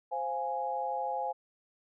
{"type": "chord", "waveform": "sine", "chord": "F minor", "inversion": "second", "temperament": "equal", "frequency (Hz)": [523.3, 698.5, 830.6], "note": ["C5", "F5", "Ab5"], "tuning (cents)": [0, 0, 0], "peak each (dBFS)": [-37, -37, -33], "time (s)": [0.11, 1.33], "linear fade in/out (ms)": 20, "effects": []}